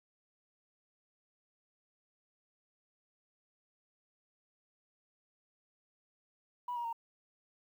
sine tone with pitch steps, 978 / 950.2 / 923.1 Hz, B5 / A#5 / A#5, -17 / +33 / -17 cents, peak -34 dBFS, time 6.68-6.929 s, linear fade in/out 5 ms, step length 83 ms, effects tanh soft clip ceiling -31 dBFS + 11-bit

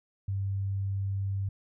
sine tone, 98 Hz, G2, in tune, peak -28 dBFS, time 0.28-1.49 s, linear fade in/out 5 ms, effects none

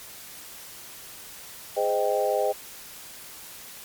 sine chord, Ab major seventh, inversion none, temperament equal with one note detuned, 415.3 / 517.2 / 622.3 / 784 Hz, Ab4 / C5 / Eb5 / G5, 0 / -20 / 0 / 0 cents, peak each -28 / -26 / -26 / -28 dBFS, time 1.76-2.53 s, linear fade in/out 20 ms, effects white hiss -43 dBFS RMS until 3.84 s + MP3 96 kbps

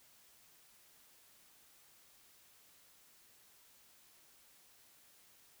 silence, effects white hiss -65 dBFS RMS until 5.6 s

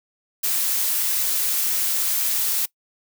blue noise, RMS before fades -22 dBFS, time 0.43-2.66 s, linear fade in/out 10 ms, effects noise-tail reverb RT60 0.1 s tail -22 dB re dry

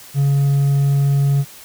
triangle tone with hard clipping, 140 Hz, C#3, 18 cents sharp, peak -13 dBFS, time 0.14-1.45 s, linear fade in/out 50 ms, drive 5 dB, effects white hiss -40 dBFS RMS until 1.64 s

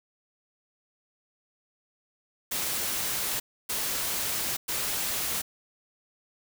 white noise bursts at uneven times, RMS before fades -30 dBFS, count 3, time 2.51-3.4 / 3.69-4.57 / 4.68-5.42 s, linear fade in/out 10 ms, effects none

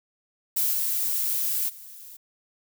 violet noise with level steps, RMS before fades -24 / -26 / -44 dBFS, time 0.56-2.17 s, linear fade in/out 10 ms, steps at 0.72 / 1.68 s, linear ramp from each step 20 ms, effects none

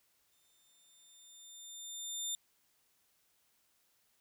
20% pulse tone with exponential growth, 3600 Hz, A7, 39 cents sharp, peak -29 dBFS, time 0.32-2.35 s, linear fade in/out 1 ms, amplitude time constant 440 ms, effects white hiss -74 dBFS RMS until 4.2 s

